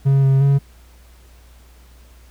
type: tone with pitch steps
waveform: triangle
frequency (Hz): 137 / 135.2 / 139.2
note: C#3 / C#3 / C#3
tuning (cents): -20 / -43 / +8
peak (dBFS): -9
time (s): 0.05-0.59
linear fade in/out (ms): 20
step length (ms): 180
effects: added 60 Hz sine -44 dBFS peak until 2.3 s + pink hiss -53 dBFS RMS until 2.3 s